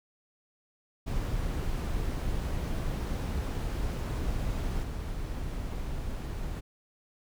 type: noise with level steps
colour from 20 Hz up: brown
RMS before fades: -31 / -35 dBFS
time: 1.06-6.61 s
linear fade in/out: 20 ms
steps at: 4.83 s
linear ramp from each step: 2 ms
effects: none